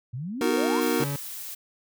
sine exponential sweep, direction up, 113 to 1128 Hz, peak -30 dBFS, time 0.13-0.81 s, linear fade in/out 10 ms
square chord, B major seventh, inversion none, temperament just, 246.9 / 308.7 / 370.4 / 463 Hz, B3 / D#4 / F#4 / A#4, 0 / -14 / +2 / -12 cents, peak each -29 / -28 / -30 / -28 dBFS, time 0.41-1.04 s, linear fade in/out 2 ms
blue noise, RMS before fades -37 dBFS, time 0.81-1.55 s, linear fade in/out 10 ms
40% pulse tone, 141.9 Hz, C#3, 41 cents sharp, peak -27 dBFS, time 1-1.16 s, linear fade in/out 2 ms
effects none

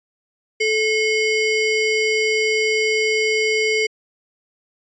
square ring-modulated tone, 1300 Hz, E6, 24 cents flat, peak -14 dBFS, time 0.6-3.87 s, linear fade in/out 10 ms, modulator 865 Hz, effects resampled to 16000 Hz

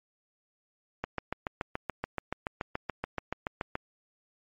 click train, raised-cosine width 0.5 ms, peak -16 dBFS, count 20, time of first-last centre 1.04-3.754 s, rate 7 Hz, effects MP3 48 kbps

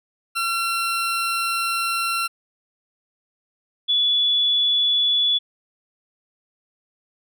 20% pulse / sine tone pair in turn, 1360 / 3427 Hz, F6 / A7, -46 / -46 cents, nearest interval octave + major third, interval 1600 cents, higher second, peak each -16 dBFS, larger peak neither, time 0.35-2.28 / 3.88-5.39 s, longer first, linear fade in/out 20 ms, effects none

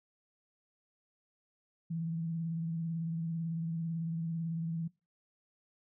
sine tone with vibrato, 164.81 Hz, E3, in tune, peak -33 dBFS, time 1.9-4.88 s, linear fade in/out 10 ms, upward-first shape triangle, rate 18 Hz, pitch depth 51 cents each way, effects noise-tail reverb RT60 0.3 s tail -24 dB re dry

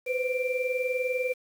sine tone cluster, 501 / 521 / 2358 Hz, B4 / C5 / D7, +25 / -7 / +6 cents, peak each -28 / -32 / -32 dBFS, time 0.06-1.34 s, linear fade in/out 20 ms, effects 8-bit

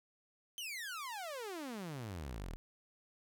sawtooth exponential sweep, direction down, 3136 to 35.43 Hz, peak -38 dBFS, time 0.58-2.56 s, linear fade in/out 0 ms, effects none

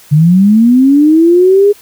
sine linear sweep, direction up, 143.3 to 415.3 Hz, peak -3 dBFS, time 0.11-1.73 s, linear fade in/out 20 ms, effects white hiss -40 dBFS RMS until 1.81 s

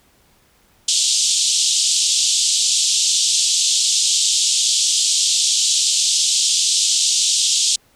white band-pass noise, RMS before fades -17 dBFS, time 0.88-7.76 s, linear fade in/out 5 ms, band 3100 to 8200 Hz, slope 48 dB/octave, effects pink hiss -56 dBFS RMS until 7.95 s

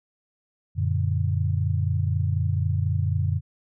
sine chord, Gb augmented, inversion none, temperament equal, 92.5 / 116.54 / 146.83 Hz, Gb2 / Bb2 / D3, 0 / 0 / 0 cents, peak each -23 / -27 / -27 dBFS, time 0.75-3.41 s, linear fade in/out 50 ms, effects none

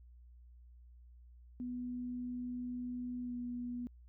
sine tone with pitch glide, 246.9 to 243.5 Hz, B3 to B3, 0 to -24 cents, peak -38 dBFS, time 1.6-3.87 s, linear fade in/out 0 ms, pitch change -24 cents, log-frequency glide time 3.22-3.34 s, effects added 60 Hz sine -55 dBFS peak until 4.08 s

